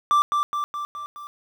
triangle tone with echo, 1174.7 Hz, D6, in tune, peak -13 dBFS, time 0.11-0.22 s, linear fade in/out 0 ms, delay 210 ms, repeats 5, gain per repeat -4 dB, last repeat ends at 1.27 s, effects 9-bit

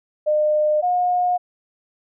sine tone pair in turn, 606 / 718.7 Hz, D#5 / F5, -46 / +49 cents, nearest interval minor third, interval 295 cents, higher second, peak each -15 / -16 dBFS, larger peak first, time 0.26-0.82 / 0.82-1.38 s, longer neither, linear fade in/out 20 ms, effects none

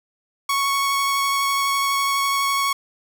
sawtooth tone with vibrato, 1108.7 Hz, C#6, in tune, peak -15 dBFS, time 0.49-2.73 s, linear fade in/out 5 ms, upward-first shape sine, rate 12 Hz, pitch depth 10 cents each way, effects none

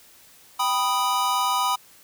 square chord, G augmented, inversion none, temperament equal, 784 / 987.8 / 1244.5 Hz, G5 / B5 / D#6, 0 / 0 / 0 cents, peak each -29 / -24 / -26 dBFS, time 0.59-1.76 s, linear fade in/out 10 ms, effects white hiss -52 dBFS RMS until 2.03 s

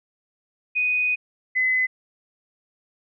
sine tone pair in turn, 2489 / 2026 Hz, D#7 / B6, 0 / +44 cents, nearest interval major third, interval 356 cents, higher first, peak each -19 / -18 dBFS, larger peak second, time 0.75-1.16 / 1.55-1.87 s, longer first, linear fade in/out 20 ms, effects none

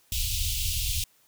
pink band-stop noise, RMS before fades -28 dBFS, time 0.12-1.04 s, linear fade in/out 2 ms, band 110 to 2700 Hz, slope 48 dB/octave, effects white hiss -63 dBFS RMS until 1.27 s

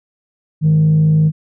sine tone with frequency modulation, 155.7 Hz, D#3, 2 cents sharp, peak -7 dBFS, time 0.61-1.32 s, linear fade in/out 50 ms, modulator 54.4 Hz, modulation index 0.23, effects tanh soft clip ceiling -6 dBFS

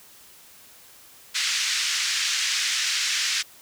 white band-pass noise, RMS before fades -25 dBFS, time 1.34-3.43 s, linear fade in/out 20 ms, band 1600 to 6400 Hz, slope 24 dB/octave, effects white hiss -50 dBFS RMS until 3.61 s

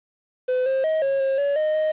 triangle tone with pitch steps, 507 / 531 / 632 / 546 / 538 / 567 / 617 / 622 Hz, B4 / C5 / D#5 / C#5 / C5 / C#5 / D#5 / D#5, +45 / +25 / +27 / -26 / +48 / +39 / -15 / -1 cents, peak -17 dBFS, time 0.48-1.92 s, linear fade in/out 10 ms, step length 180 ms, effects resampled to 8000 Hz + 8-bit

